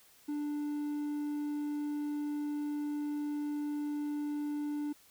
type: tone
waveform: triangle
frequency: 294.5 Hz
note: D4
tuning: 5 cents sharp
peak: -31 dBFS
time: 0.28-4.93 s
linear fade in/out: 10 ms
effects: white hiss -62 dBFS RMS until 5.1 s